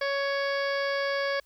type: harmonic tone with a mistuned harmonic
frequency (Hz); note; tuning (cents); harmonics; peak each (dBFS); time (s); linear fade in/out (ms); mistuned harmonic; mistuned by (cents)
557; C#5; +8; 1 / 2 / 3 / 4 / 5 / 6 / 7 / 8 / 9 / 10; -28 / -35 / -32 / -37 / -48 / -42 / -50 / -40 / -45 / -51; 0.01-1.4; 5; 8; +53
effects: added 50 Hz sine -66 dBFS peak until 1.45 s + white hiss -66 dBFS RMS until 1.45 s